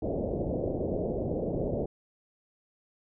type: low-pass noise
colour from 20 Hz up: white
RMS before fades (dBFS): -31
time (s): 0.02-1.86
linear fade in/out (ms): 5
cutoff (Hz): 620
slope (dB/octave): 48
effects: none